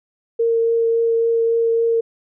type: tone with vibrato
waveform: sine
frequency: 459.5 Hz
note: A#4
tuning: 25 cents flat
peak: -14 dBFS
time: 0.39-2.01 s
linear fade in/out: 10 ms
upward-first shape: triangle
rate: 3.6 Hz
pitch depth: 10 cents each way
effects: none